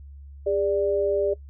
sine tone pair together, 404.8 / 587.3 Hz, G#4 / D5, -44 / 0 cents, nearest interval tritone, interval 644 cents, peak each -23 dBFS, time 0.46-1.34 s, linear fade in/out 10 ms, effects noise-tail reverb RT60 0.1 s tail -19 dB re dry + added 70 Hz sine -40 dBFS peak until 1.49 s

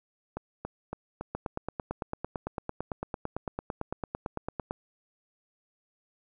two click trains, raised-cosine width 1 ms, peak -20 / -18 dBFS, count 4 / 31, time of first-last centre 0.37-1.21 / 1.35-4.709 s, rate 3.57 / 8.93 Hz, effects none

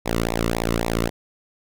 sawtooth tone with flanger, 57.1 Hz, A#1, 35 cents flat, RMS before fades -23 dBFS, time 0.05-1.1 s, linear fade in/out 20 ms, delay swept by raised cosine 0.64 to 1.27 ms, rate 3.7 Hz, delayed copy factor -0.95, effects none

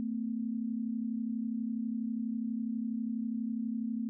sine tone pair together, 223.3 / 255.5 Hz, A3 / C4, +26 / -41 cents, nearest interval major second, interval 233 cents, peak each -33 / -37 dBFS, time 0-4.09 s, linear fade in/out 0 ms, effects none

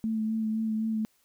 sine tone with vibrato, 220 Hz, A3, in tune, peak -26 dBFS, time 0.04-1.05 s, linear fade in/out 0 ms, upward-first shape sine, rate 3.9 Hz, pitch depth 21 cents each way, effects white hiss -68 dBFS RMS until 1.24 s

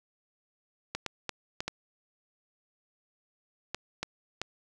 clicks, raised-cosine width 0.2 ms, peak -15 dBFS, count 8, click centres 0.95 / 1.063 / 1.293 / 1.605 / 1.68 / 3.746 / 4.03 / 4.416 s, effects none

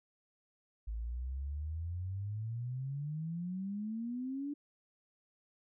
sine exponential sweep, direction up, 53.2 to 293.7 Hz, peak -36 dBFS, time 0.87-4.54 s, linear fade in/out 10 ms, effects none

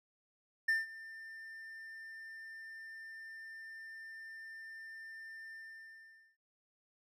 triangle tone with ADSR envelope, 1794 Hz, A6, 33 cents sharp, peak -25 dBFS, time 0.68-6.37 s, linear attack 8 ms, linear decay 170 ms, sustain -20 dB, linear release 840 ms, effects none

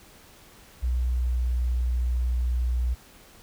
sine tone with pitch glide, 61.74 to 61.14 Hz, B1 to B1, 0 to -17 cents, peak -22 dBFS, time 0.82-2.95 s, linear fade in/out 20 ms, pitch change -17 cents, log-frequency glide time 1.11-1.44 s, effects pink hiss -52 dBFS RMS until 3.42 s

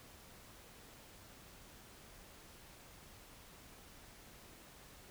silence, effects pink hiss -58 dBFS RMS until 5.1 s

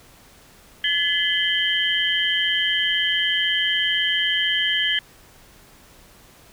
sine tone cluster, 1717 / 2024 / 2957 / 3136 Hz, A6 / B6 / F#7 / G7, -43 / +42 / -2 / 0 cents, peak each -24 / -27 / -28 / -21 dBFS, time 0.84-4.99 s, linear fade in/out 2 ms, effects pink hiss -50 dBFS RMS until 6.52 s

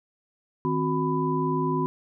sine tone cluster, 156.6 / 261.3 / 366.5 / 996 Hz, D#3 / C4 / F#4 / B5, +11 / -2 / -16 / +14 cents, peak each -28 dBFS, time 0.65-1.86 s, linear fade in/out 0 ms, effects none

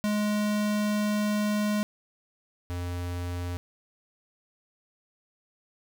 square tone pair in turn, 209.3 / 88.23 Hz, G#3 / F2, +14 / +18 cents, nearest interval octave + minor third, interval 1496 cents, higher first, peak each -25 / -31 dBFS, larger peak first, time 0.04-1.83 / 2.7-3.57 s, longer first, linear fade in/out 0 ms, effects none

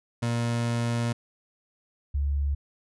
30% pulse / sine tone pair in turn, 117.9 / 70.9 Hz, A#2 / C#2, +20 / +40 cents, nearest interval major sixth, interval 880 cents, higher first, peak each -22 / -23 dBFS, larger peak first, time 0.22-1.13 / 2.14-2.55 s, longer first, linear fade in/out 10 ms, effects resampled to 24000 Hz

